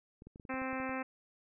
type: clicks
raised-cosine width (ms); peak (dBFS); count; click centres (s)
3; -38; 10; 0.221 / 0.27 / 0.359 / 0.398 / 0.452 / 0.541 / 0.618 / 0.73 / 0.801 / 0.894
type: harmonic tone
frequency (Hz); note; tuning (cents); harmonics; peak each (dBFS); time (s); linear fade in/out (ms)
261.6; C4; 0; 1 / 2 / 3 / 4 / 5 / 6 / 7 / 8 / 9 / 10; -39 / -42 / -44 / -45 / -46 / -47 / -47 / -48 / -49 / -49; 0.49-1.03; 10
effects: none